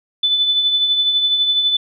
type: tone with tremolo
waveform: sine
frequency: 3500 Hz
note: A7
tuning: 10 cents flat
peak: -11 dBFS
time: 0.23-1.77 s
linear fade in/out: 5 ms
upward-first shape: triangle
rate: 12 Hz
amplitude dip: 50%
effects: none